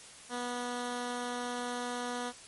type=tone; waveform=10% pulse; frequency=244.4 Hz; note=B3; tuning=18 cents flat; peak=-26 dBFS; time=0.29-2.33 s; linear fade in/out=50 ms; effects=white hiss -51 dBFS RMS until 2.47 s + MP3 48 kbps